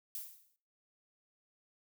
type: noise with exponential decay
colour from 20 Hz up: violet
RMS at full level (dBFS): -39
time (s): 0.15-0.56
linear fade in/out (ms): 0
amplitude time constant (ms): 87
effects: noise-tail reverb RT60 0.4 s tail -17 dB re dry